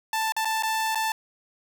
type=tone with dropouts; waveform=sawtooth; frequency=883 Hz; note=A5; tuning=6 cents sharp; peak=-20 dBFS; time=0.13-1.12 s; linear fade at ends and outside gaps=2 ms; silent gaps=0.322-0.365 / 0.448-0.454 / 0.625-0.633 / 0.948-0.955 s; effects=9-bit